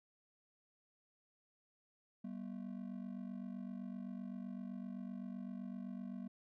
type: ring-modulated tone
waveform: triangle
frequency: 217.3 Hz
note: A3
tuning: 21 cents flat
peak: -38 dBFS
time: 2.24-6.28 s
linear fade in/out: 5 ms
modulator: 23.9 Hz
effects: none